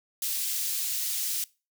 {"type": "high-pass noise", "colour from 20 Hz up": "white", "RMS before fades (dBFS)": -30, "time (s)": [0.22, 1.44], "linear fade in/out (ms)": 2, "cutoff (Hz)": 3600, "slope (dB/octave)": 12, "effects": ["noise-tail reverb RT60 0.3 s tail -22 dB re dry"]}